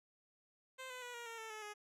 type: tone with pitch steps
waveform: 10% pulse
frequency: 520 / 504 / 488.6 / 473.5 / 459 / 444.9 / 431.2 / 418 Hz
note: C5 / B4 / B4 / A#4 / A#4 / A4 / A4 / G#4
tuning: -11 / +35 / -19 / +27 / -27 / +19 / -35 / +11 cents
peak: -38 dBFS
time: 0.78-1.74 s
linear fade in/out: 20 ms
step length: 120 ms
effects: low-pass 11000 Hz 12 dB/octave